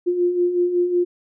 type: beating tone pair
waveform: sine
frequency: 349.2 / 354.6 Hz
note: F4 / F4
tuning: 0 / +26 cents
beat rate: 5.4 Hz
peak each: -25 / -17 dBFS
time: 0.06-1.05 s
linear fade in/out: 20 ms
effects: none